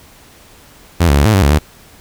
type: tone with pitch steps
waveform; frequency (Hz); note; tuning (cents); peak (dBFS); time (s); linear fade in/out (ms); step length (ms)
sawtooth; 85.3 / 71 / 71.4 / 108.7 / 96.5 / 70.9 / 75.6; F2 / C#2 / D2 / A2 / G2 / C#2 / D#2; -40 / +42 / -48 / -21 / -27 / +40 / -49; -4; 1-1.588; 10; 84
effects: pink hiss -43 dBFS RMS until 2 s